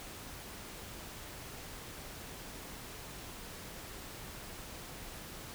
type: silence
effects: pink hiss -47 dBFS RMS until 5.54 s